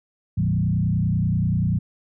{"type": "tone with frequency modulation", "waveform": "sine", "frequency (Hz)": 140, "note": "C#3", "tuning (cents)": 18, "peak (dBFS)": -18, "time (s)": [0.37, 1.79], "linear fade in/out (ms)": 10, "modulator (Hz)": 30.3, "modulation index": 1.8, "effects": []}